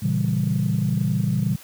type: chord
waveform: sine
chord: A# diminished seventh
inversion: none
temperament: equal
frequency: 116.54 / 138.59 / 164.81 / 196 Hz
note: A#2 / C#3 / E3 / G3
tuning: 0 / 0 / 0 / 0 cents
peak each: -24 dBFS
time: 0.02-1.56 s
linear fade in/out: 10 ms
effects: tanh soft clip ceiling -11 dBFS + white hiss -45 dBFS RMS until 1.63 s